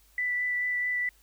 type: tone with vibrato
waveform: sine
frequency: 1978 Hz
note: B6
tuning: 2 cents sharp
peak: -26 dBFS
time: 0.18-1.09 s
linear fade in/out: 2 ms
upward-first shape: sine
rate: 4.6 Hz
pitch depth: 10 cents each way
effects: added 50 Hz sine -61 dBFS peak until 1.22 s + white hiss -63 dBFS RMS until 1.22 s